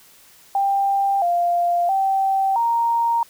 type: tone with pitch steps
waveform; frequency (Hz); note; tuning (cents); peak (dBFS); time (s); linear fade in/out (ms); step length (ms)
sine; 791 / 696 / 776 / 931; G5 / F5 / G5 / A#5; +15 / -6 / -18 / -2; -16; 0.55-3.23; 2; 670
effects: white hiss -50 dBFS RMS until 3.29 s